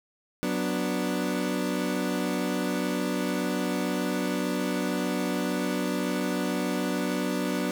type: chord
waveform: 30% pulse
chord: B minor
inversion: second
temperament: equal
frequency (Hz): 185 / 246.9 / 293.7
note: F#3 / B3 / D4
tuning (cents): 0 / 0 / 0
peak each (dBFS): -28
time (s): 0.43-7.71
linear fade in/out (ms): 0
effects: none